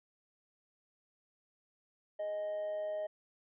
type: tone with amplitude modulation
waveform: triangle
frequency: 622.3 Hz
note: D#5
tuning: in tune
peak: -30 dBFS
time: 2.19-3.07 s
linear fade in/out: 10 ms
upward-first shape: sine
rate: 205 Hz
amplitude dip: 45%
effects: tanh soft clip ceiling -29 dBFS + resampled to 8000 Hz